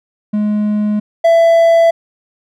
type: tone pair in turn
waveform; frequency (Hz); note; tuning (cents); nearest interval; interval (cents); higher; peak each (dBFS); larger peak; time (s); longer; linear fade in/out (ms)
triangle; 210 / 666.7; G#3 / E5; +19 / +19; octave + minor sixth; 2000; second; -10 / -4; second; 0.33-1 / 1.24-1.91; neither; 10
effects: none